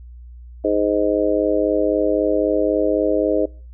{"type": "harmonic tone", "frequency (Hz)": 103.83, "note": "G#2", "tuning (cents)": 0, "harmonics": [3, 4, 5, 6], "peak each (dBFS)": [-21, -21, -21, -21], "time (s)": [0.64, 3.46], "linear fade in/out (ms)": 10, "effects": ["noise-tail reverb RT60 0.4 s tail -24 dB re dry", "added 60 Hz sine -36 dBFS peak until 3.73 s"]}